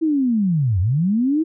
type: linear two-way sweep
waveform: sine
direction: down then up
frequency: 329.6 to 84.5 to 329.6 Hz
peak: -15 dBFS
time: 0.01-1.44 s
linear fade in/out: 20 ms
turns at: 0.8 s
effects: none